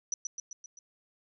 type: tone with echo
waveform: sine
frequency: 5920 Hz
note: F#8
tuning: in tune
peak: -28 dBFS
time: 0.12-0.14 s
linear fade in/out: 2 ms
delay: 130 ms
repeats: 5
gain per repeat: -4 dB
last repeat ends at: 0.79 s
effects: none